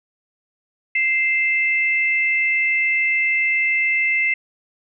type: tone pair together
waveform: sine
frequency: 2090 / 2637 Hz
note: C7 / E7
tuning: -2 / 0 cents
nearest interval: major third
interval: 402 cents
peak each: -17 / -22 dBFS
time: 0.95-4.34 s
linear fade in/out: 5 ms
effects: none